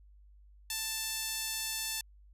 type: tone with high-pass filter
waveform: sawtooth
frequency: 884 Hz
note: A5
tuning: 8 cents sharp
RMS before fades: -36 dBFS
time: 0.7-2.01 s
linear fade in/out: 2 ms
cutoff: 3900 Hz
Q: 0.58
effects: added 50 Hz sine -55 dBFS peak until 2.33 s + resampled to 32000 Hz